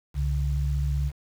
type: tone pair together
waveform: sine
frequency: 66.87 / 141.7 Hz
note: C2 / C#3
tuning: +38 / +38 cents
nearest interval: octave + minor second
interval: 1300 cents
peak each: -24 / -28 dBFS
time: 0.14-1.12 s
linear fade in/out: 50 ms
effects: 8-bit